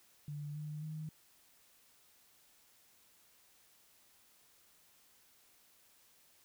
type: tone with pitch steps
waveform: sine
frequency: 146.83 / 151.13 / 155.56 Hz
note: D3 / D3 / D#3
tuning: 0 / +50 / 0 cents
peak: -40 dBFS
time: 0.28-1.09 s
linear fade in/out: 2 ms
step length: 270 ms
effects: white hiss -67 dBFS RMS until 6.44 s